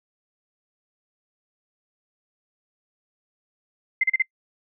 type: tone bursts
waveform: sine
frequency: 2077 Hz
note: C7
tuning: 13 cents flat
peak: -16 dBFS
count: 4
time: 4.01-4.222 s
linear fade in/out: 5 ms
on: 26 ms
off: 36 ms
effects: noise-tail reverb RT60 0.1 s tail -26 dB re dry